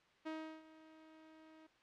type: tone with ADSR envelope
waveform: sawtooth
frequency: 316 Hz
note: D#4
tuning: 27 cents sharp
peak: -37 dBFS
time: 0.25-1.67 s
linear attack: 19 ms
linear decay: 350 ms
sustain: -18 dB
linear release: 7 ms
effects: white hiss -70 dBFS RMS until 1.82 s + low-pass 3000 Hz 12 dB/octave